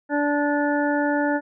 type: harmonic tone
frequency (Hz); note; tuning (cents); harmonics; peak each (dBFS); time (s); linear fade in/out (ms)
291.1; D4; -15; 1 / 2 / 3 / 5 / 6; -22 / -25 / -27 / -29 / -30; 0.09-1.41; 50
effects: none